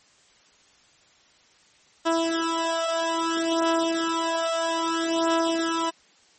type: beating tone pair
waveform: 15% pulse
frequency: 329.6 / 330.21 Hz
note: E4 / E4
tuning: 0 / +3 cents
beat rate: 0.61 Hz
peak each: -19 dBFS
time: 2.05-5.91 s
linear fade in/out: 20 ms
effects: white hiss -58 dBFS RMS until 6.38 s + MP3 32 kbps